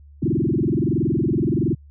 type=tone with frequency modulation; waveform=sine; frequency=235.6 Hz; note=A#3; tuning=19 cents sharp; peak=-17 dBFS; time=0.22-1.75 s; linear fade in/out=10 ms; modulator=21.4 Hz; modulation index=5.9; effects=added 72 Hz sine -43 dBFS peak until 1.9 s